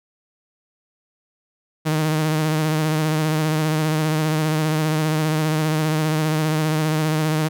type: tone with vibrato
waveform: sawtooth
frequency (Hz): 155.56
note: D#3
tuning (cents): 0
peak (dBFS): -14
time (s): 1.85-7.49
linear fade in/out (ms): 20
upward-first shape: sine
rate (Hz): 15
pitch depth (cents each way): 34
effects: none